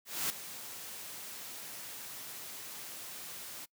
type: noise with ADSR envelope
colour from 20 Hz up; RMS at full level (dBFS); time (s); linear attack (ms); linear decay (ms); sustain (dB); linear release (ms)
white; -32; 0.05-3.66; 250; 3; -13; 18
effects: noise-tail reverb RT60 0.1 s tail -24 dB re dry + high-pass 100 Hz 12 dB/octave